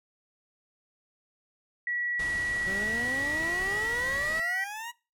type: tone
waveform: sine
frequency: 1934 Hz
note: B6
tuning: 37 cents flat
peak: -28 dBFS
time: 1.87-4.64 s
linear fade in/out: 2 ms
type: low-pass noise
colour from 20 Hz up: pink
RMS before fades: -41 dBFS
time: 2.19-4.4 s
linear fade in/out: 5 ms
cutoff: 11000 Hz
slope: 96 dB/octave
type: exponential sweep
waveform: 20% pulse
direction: up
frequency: 185 to 970 Hz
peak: -31 dBFS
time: 2.66-4.92 s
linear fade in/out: 20 ms
effects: noise-tail reverb RT60 0.3 s tail -22 dB re dry